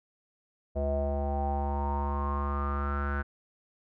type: tone with low-pass filter sweep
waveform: square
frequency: 71 Hz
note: C#2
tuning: 42 cents sharp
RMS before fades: -30 dBFS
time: 0.75-3.23 s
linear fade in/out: 20 ms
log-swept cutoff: 600 to 1500 Hz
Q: 9.5
effects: none